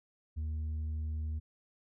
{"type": "tone with tanh clipping", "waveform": "sine", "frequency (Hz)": 77.78, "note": "D#2", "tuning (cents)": 0, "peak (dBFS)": -34, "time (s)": [0.36, 1.4], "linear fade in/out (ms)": 20, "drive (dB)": 3, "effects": []}